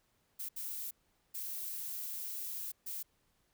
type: noise bursts at uneven times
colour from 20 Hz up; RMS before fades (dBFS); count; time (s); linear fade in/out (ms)
violet; -41; 4; 0.39-0.49 / 0.56-0.91 / 1.34-2.72 / 2.86-3.03; 10
effects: pink hiss -75 dBFS RMS until 3.53 s